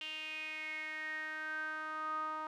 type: tone with band-pass filter sweep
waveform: sawtooth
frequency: 311.1 Hz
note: D#4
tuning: in tune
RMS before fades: -41 dBFS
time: 0.01-2.47 s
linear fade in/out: 2 ms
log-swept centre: 2900 to 1100 Hz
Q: 8.5
effects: none